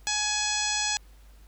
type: harmonic tone with a mistuned harmonic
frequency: 841 Hz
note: G#5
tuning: 22 cents sharp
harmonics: 1 / 2 / 3 / 4 / 5 / 6 / 7 / 8 / 9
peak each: -34 / -34 / -34 / -34 / -34 / -34 / -34 / -34 / -34 dBFS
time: 0.07-0.97 s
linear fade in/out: 0 ms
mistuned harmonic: 9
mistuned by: +40 cents
effects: added 50 Hz sine -49 dBFS peak until 1.47 s + pink hiss -61 dBFS RMS until 1.47 s